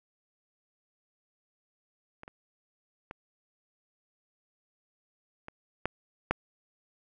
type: clicks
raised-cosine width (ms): 0.5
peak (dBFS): -29 / -30 / -25 / -26 / -13 / -10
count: 6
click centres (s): 2.234 / 2.279 / 3.111 / 5.484 / 5.856 / 6.31
effects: none